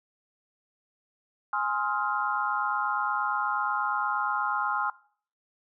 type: chord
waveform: sine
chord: F minor seventh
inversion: first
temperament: equal with one note detuned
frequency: 830.6 / 1046.5 / 1268.5 / 1396.9 Hz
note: Ab5 / C6 / Eb6 / F6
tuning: 0 / 0 / +33 / 0 cents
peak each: -31 dBFS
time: 1.53-4.9 s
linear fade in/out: 2 ms
effects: noise-tail reverb RT60 0.5 s tail -20 dB re dry